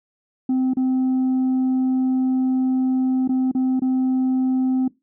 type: tone with dropouts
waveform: sine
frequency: 258.8 Hz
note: C4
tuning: 19 cents flat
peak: -14 dBFS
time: 0.49-4.88 s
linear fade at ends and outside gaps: 5 ms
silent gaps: 0.736-0.769 / 3.277-3.291 / 3.515-3.549 / 3.796-3.819 s
effects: noise-tail reverb RT60 0.2 s tail -21 dB re dry + tanh soft clip ceiling -16 dBFS